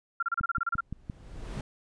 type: tone bursts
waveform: sine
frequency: 1379 Hz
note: F6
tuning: 22 cents flat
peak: -25 dBFS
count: 11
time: 0.2-0.807 s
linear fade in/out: 5 ms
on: 27 ms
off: 31 ms
type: click train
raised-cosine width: 5 ms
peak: -22 dBFS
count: 5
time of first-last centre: 0.41-1.098 s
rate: 5.81 Hz
type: noise with exponential growth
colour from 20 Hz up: brown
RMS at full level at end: -31 dBFS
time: 0.73-1.61 s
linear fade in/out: 2 ms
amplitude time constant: 190 ms
effects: resampled to 22050 Hz